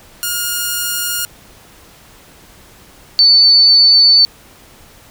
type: tone pair in turn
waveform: 5% pulse / sine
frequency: 1424 / 4504 Hz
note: F6 / C#8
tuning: +33 / +27 cents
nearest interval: octave + minor sixth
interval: 1994 cents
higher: second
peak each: -5 dBFS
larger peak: neither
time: 0.23-1.25 / 3.19-4.25 s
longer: second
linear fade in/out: 0 ms
effects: pink hiss -43 dBFS RMS until 5.1 s